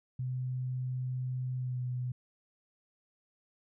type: tone with pitch glide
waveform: sine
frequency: 127.5 to 125.09 Hz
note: C3 to B2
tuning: -44 to +23 cents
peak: -32 dBFS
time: 0.19-2.12 s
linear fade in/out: 5 ms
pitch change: -33 cents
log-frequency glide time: 1.57-1.81 s
effects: none